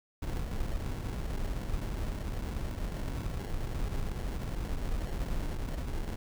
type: noise with sample-and-hold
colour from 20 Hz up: brown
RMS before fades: -34 dBFS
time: 0.22-6.16 s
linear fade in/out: 5 ms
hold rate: 1225 Hz
effects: none